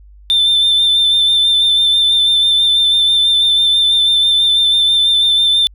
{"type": "tone with vibrato", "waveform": "sine", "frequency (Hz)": 3561, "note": "A7", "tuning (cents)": 20, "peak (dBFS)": -7, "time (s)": [0.3, 5.67], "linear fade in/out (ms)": 0, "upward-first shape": "sine", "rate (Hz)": 6.1, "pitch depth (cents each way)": 24, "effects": ["tanh soft clip ceiling -7 dBFS", "added 50 Hz sine -38 dBFS peak until 5.74 s"]}